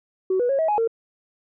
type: tone with pitch steps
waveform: sine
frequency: 375.7 / 487.9 / 548 / 642 / 837 / 456.1 Hz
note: F#4 / B4 / C#5 / E5 / G#5 / A#4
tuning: +26 / -21 / -20 / -46 / +13 / -38 cents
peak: -17 dBFS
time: 0.3-0.876 s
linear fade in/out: 5 ms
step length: 96 ms
effects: tanh soft clip ceiling -14 dBFS